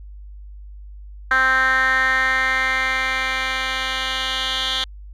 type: tone with band-pass filter sweep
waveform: 10% pulse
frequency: 261.6 Hz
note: C4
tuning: in tune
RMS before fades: -20 dBFS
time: 1.31-4.84 s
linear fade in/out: 2 ms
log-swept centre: 1600 to 3200 Hz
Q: 5
effects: added 50 Hz sine -35 dBFS peak until 5.13 s